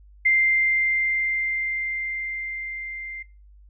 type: tone with level ramp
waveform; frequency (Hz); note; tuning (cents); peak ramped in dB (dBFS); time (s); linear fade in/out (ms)
sine; 2093; C7; 0; -15 to -32; 0.25-3.23; 10
effects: noise-tail reverb RT60 0.3 s tail -21 dB re dry + added 50 Hz sine -47 dBFS peak until 3.69 s